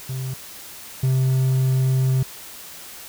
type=tone pair in turn; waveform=triangle; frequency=130.81 / 130.81 Hz; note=C3 / C3; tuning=0 / 0 cents; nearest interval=unison; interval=0 cents; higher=neither; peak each=-23 / -14 dBFS; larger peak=second; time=0.09-0.34 / 1.03-2.23 s; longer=second; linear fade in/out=5 ms; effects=white hiss -39 dBFS RMS until 3.08 s